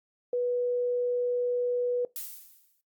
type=tone; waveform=sine; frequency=490 Hz; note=B4; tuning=14 cents flat; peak=-25 dBFS; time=0.33-2.05 s; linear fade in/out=2 ms
type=noise with exponential decay; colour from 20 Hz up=violet; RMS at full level=-33 dBFS; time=2.16-2.81 s; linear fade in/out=2 ms; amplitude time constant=140 ms
effects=noise-tail reverb RT60 0.2 s tail -20 dB re dry + Opus 48 kbps